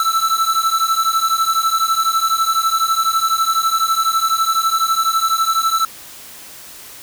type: beating tone pair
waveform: square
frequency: 1318.5 / 1330.5 Hz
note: E6 / E6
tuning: 0 / +16 cents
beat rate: 12 Hz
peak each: -18 dBFS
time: 0-5.85 s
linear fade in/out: 2 ms
effects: white hiss -37 dBFS RMS until 7.02 s